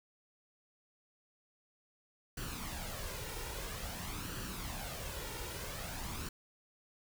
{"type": "noise with flanger", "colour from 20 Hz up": "pink", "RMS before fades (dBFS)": -42, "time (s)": [2.37, 6.29], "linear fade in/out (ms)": 5, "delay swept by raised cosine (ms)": [0.67, 2.17], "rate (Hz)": 0.5, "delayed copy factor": 0.55, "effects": []}